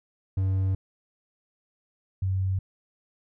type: tone pair in turn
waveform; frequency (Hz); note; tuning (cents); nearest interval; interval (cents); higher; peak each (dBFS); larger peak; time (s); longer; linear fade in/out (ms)
triangle / sine; 95.3 / 94.86; G2 / F#2; -48 / +44; unison; 8; first; -20 / -23; first; 0.37-0.75 / 2.22-2.59; first; 5
effects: none